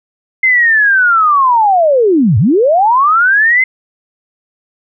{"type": "linear two-way sweep", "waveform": "sine", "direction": "down then up", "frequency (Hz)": [2093, 92.5, 2093], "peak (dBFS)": -6, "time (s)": [0.43, 3.64], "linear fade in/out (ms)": 5, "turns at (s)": 2.38, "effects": []}